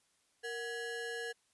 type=ring-modulated tone; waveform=square; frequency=604 Hz; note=D5; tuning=48 cents sharp; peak=-36 dBFS; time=0.43-1.33 s; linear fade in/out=20 ms; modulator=1070 Hz; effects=white hiss -74 dBFS RMS until 1.53 s + resampled to 24000 Hz